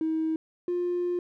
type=tone pair in turn; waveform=triangle; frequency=318.8 / 353.4 Hz; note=D#4 / F4; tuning=+42 / +21 cents; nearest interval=major second; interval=179 cents; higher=second; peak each=-21 / -22 dBFS; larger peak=first; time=0.01-0.36 / 0.68-1.19 s; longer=second; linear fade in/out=2 ms; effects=tanh soft clip ceiling -22 dBFS